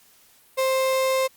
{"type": "tone", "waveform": "35% pulse", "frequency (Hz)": 526, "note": "C5", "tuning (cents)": 9, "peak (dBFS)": -18, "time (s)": [0.57, 1.28], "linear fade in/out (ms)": 20, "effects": ["white hiss -56 dBFS RMS until 1.36 s", "Opus 48 kbps"]}